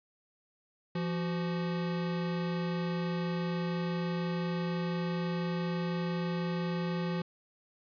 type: tone pair together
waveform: square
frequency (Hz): 171.36 / 371.8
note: F3 / F#4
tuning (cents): -33 / +8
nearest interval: octave + minor second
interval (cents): 1341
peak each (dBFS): -32 / -40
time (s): 0.95-7.22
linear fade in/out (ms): 5
effects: resampled to 11025 Hz + 11-bit